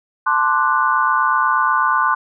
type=chord; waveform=sine; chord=D dominant seventh; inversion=second; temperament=equal; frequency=880 / 1046.5 / 1174.7 / 1480 Hz; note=A5 / C6 / D6 / F#6; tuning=0 / 0 / 0 / 0 cents; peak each=-22 / -17 / -19 / -19 dBFS; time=0.26-2.15 s; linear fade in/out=10 ms; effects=none